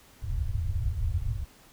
white low-pass noise, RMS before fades -29 dBFS, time 0.22-1.45 s, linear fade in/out 20 ms, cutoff 110 Hz, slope 48 dB/octave, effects pink hiss -56 dBFS RMS until 1.72 s

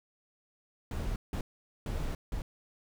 brown noise bursts at uneven times, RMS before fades -34 dBFS, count 4, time 0.91-1.16 / 1.33-1.41 / 1.86-2.15 / 2.32-2.42 s, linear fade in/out 2 ms, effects none

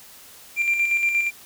triangle tone with tremolo, 2374 Hz, D7, 18 cents sharp, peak -14 dBFS, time 0.56-1.31 s, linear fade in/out 50 ms, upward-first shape square, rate 8.5 Hz, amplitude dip 50%, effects tanh soft clip ceiling -13 dBFS + white hiss -46 dBFS RMS until 1.45 s

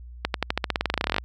accelerating click train, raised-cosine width 0.3 ms, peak -6 dBFS, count 21, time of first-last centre 0.25-1.183 s, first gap 92 ms, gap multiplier 0.92, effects added 60 Hz sine -39 dBFS peak until 1.24 s

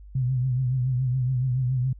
sine tone with vibrato, 127.7 Hz, C3, 42 cents flat, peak -21 dBFS, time 0.15-1.93 s, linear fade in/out 5 ms, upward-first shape triangle, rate 7.1 Hz, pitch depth 85 cents each way, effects added 50 Hz sine -42 dBFS peak until 1.99 s

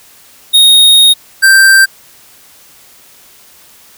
square tone pair in turn, 3729 / 1569.7 Hz, A#7 / G6, 0 / +2 cents, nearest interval octave + minor third, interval 1498 cents, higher first, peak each -3 dBFS, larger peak neither, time 0.53-1.14 / 1.42-1.86 s, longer first, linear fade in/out 20 ms, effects white hiss -41 dBFS RMS until 3.97 s

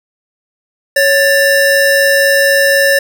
square tone pair together, 555.7 / 1771 Hz, C#5 / A6, +4 / +11 cents, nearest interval octave + minor sixth, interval 2007 cents, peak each -11 dBFS, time 0.96-2.99 s, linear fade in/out 5 ms, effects none

